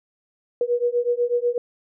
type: beating tone pair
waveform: sine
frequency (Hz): 478.7 / 486.8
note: A#4 / B4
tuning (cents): +46 / -25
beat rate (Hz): 8.1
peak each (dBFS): -22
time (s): 0.61-1.58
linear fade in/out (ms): 2
effects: none